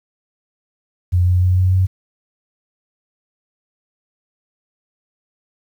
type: tone with pitch steps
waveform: sine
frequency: 89.2 / 90.24 / 91.28 / 92.35 / 93.42 Hz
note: F2 / F#2 / F#2 / F#2 / F#2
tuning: +37 / -43 / -23 / -3 / +17 cents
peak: -11 dBFS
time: 1.12-1.87 s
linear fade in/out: 20 ms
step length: 150 ms
effects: 8-bit